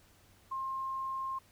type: tone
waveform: sine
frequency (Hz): 1063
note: C6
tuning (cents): +27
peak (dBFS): -34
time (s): 0.51-1.39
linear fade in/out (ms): 10
effects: added 95 Hz sine -67 dBFS peak until 1.51 s + pink hiss -64 dBFS RMS until 1.51 s